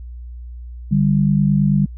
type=tone pair together; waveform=sine; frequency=148.4 / 197.73 Hz; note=D3 / G3; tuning=+18 / +15 cents; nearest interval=perfect fourth; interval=497 cents; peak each=-15 dBFS; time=0.91-1.86 s; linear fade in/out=10 ms; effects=added 60 Hz sine -30 dBFS peak until 1.97 s